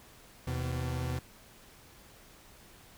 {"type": "tone pair together", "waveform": "40% pulse", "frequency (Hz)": [80.96, 127], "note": ["E2", "B2"], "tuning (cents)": [-31, 49], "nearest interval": "minor sixth", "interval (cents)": 780, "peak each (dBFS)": [-35, -33], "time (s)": [0.47, 1.19], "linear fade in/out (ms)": 5, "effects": ["pink hiss -56 dBFS RMS until 2.97 s"]}